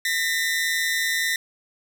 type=tone pair together; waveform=sawtooth; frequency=1823.5 / 1985 Hz; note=A#6 / B6; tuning=-39 / +8 cents; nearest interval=minor second; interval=147 cents; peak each=-21 dBFS; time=0.05-1.36 s; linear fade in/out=2 ms; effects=none